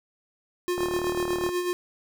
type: tone with tremolo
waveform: square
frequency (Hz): 356.3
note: F4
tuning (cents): +35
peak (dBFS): -24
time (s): 0.68-1.73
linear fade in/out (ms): 0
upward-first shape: sine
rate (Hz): 8.1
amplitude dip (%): 50
type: click train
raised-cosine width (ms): 1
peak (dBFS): -18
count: 28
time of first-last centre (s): 0.78-1.491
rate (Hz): 38
effects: none